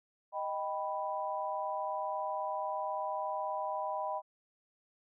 sine chord, Eb augmented, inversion none, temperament equal, 622.3 / 784 / 987.8 Hz, Eb5 / G5 / B5, 0 / 0 / 0 cents, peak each -38 / -38 / -37 dBFS, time 0.32-4.22 s, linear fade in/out 50 ms, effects none

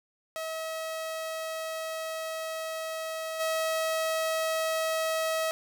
sawtooth tone with level steps, 642 Hz, E5, 46 cents flat, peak -29 / -23 dBFS, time 0.36-5.51 s, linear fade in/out 0 ms, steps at 3.39 s, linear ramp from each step 20 ms, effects none

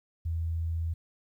sine tone, 82.41 Hz, E2, in tune, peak -28 dBFS, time 0.25-0.94 s, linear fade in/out 10 ms, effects 11-bit

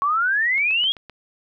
sine exponential sweep, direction up, 1100 to 3322 Hz, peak -17 dBFS, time 0.02-0.92 s, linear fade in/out 0 ms
click train, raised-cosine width 0.3 ms, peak -24 dBFS, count 5, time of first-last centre 0.58-1.097 s, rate 7.74 Hz
effects none

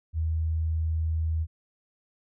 sine tone, 80.2 Hz, E2, 47 cents flat, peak -24 dBFS, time 0.13-1.47 s, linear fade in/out 50 ms, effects none

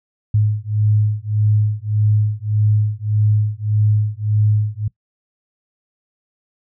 sine beating tone pair, 105.1 / 106.8 Hz, G#2 / G#2, +21 / +49 cents, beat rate 1.7 Hz, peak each -17 dBFS, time 0.34-4.88 s, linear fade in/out 5 ms, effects noise-tail reverb RT60 0.1 s tail -21 dB re dry

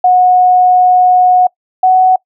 sine tone pair in turn, 730 / 744 Hz, F#5 / F#5, -24 / +9 cents, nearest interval unison, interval 33 cents, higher second, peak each -4 dBFS, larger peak neither, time 0.04-1.47 / 1.83-2.16 s, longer first, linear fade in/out 5 ms, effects noise-tail reverb RT60 0.1 s tail -24 dB re dry

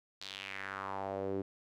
sawtooth tone with band-pass filter sweep, 97.4 Hz, G2, 11 cents flat, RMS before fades -40 dBFS, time 0.21-1.42 s, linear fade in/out 5 ms, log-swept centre 4300 to 340 Hz, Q 3.1, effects none

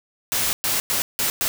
white noise bursts at uneven times, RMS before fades -22 dBFS, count 5, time 0.32-0.53 / 0.64-0.8 / 0.9-1.02 / 1.19-1.3 / 1.41-1.48 s, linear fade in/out 0 ms, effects none

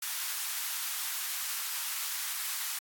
white high-pass noise, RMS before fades -35 dBFS, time 0.02-2.79 s, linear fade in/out 5 ms, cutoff 960 Hz, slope 24 dB/octave, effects AAC 64 kbps

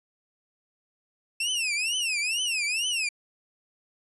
sawtooth tone with vibrato, 2645 Hz, E7, 5 cents sharp, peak -22 dBFS, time 1.4-3.09 s, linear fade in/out 5 ms, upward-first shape triangle, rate 2.2 Hz, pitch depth 260 cents each way, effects resampled to 24000 Hz

